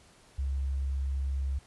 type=tone; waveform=sine; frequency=67.9 Hz; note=C#2; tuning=35 cents flat; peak=-28 dBFS; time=0.38-1.59 s; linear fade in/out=10 ms; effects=pink hiss -59 dBFS RMS until 1.66 s + resampled to 24000 Hz